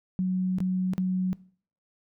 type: tone with dropouts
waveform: sine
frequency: 185 Hz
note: F#3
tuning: in tune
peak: -23 dBFS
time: 0.19-1.33 s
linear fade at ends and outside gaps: 0 ms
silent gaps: 0.585-0.604 / 0.935-0.98 s
effects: noise-tail reverb RT60 0.5 s tail -21 dB re dry